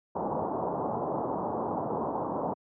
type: low-pass noise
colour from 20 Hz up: white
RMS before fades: -31 dBFS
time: 0.15-2.54 s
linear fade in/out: 10 ms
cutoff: 1000 Hz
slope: 48 dB/octave
effects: high-pass 150 Hz 12 dB/octave